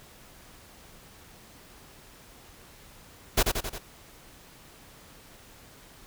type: noise with echo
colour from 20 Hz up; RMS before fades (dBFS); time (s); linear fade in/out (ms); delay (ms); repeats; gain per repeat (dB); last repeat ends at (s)
pink; -21; 3.37-3.43; 10; 89; 4; -4; 3.786
effects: pink hiss -52 dBFS RMS until 6.06 s